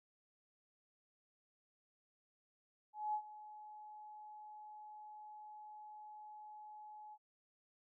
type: tone with ADSR envelope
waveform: sine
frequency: 848 Hz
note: G#5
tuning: 36 cents sharp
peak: -34 dBFS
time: 2.93-7.18 s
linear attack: 210 ms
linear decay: 76 ms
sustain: -17 dB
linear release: 49 ms
effects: none